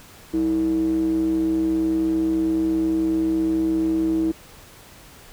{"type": "tone with band-pass filter", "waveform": "square", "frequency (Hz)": 64.5, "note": "C2", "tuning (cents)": -24, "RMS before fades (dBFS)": -21, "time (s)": [0.33, 4.32], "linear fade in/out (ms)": 10, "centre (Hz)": 320, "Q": 8.9, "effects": ["pink hiss -46 dBFS RMS until 5.32 s"]}